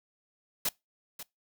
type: noise with echo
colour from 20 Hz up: white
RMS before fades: -29 dBFS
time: 0.65-0.69 s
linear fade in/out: 5 ms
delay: 540 ms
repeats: 1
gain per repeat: -13 dB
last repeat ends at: 1.23 s
effects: noise-tail reverb RT60 0.2 s tail -24 dB re dry